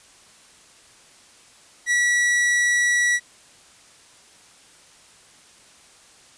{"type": "tone", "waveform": "45% pulse", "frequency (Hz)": 1939, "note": "B6", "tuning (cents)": -32, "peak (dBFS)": -17, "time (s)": [1.86, 3.2], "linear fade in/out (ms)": 50, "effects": ["white hiss -51 dBFS RMS until 6.37 s", "resampled to 22050 Hz"]}